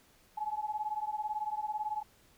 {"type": "beating tone pair", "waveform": "sine", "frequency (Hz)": [842, 860], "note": ["G#5", "A5"], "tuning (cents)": [24, -40], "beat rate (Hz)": 18, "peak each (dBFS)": [-36, -36], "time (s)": [0.37, 2.03], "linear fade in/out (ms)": 10, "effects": ["pink hiss -64 dBFS RMS until 2.37 s"]}